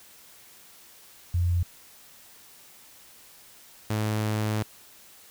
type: tone pair in turn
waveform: sine / sawtooth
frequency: 87.31 / 107.44 Hz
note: F2 / A2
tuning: 0 / -41 cents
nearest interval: major third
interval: 359 cents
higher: second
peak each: -21 dBFS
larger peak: neither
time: 1.34-1.63 / 3.9-4.63 s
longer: second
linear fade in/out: 5 ms
effects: white hiss -52 dBFS RMS until 5.3 s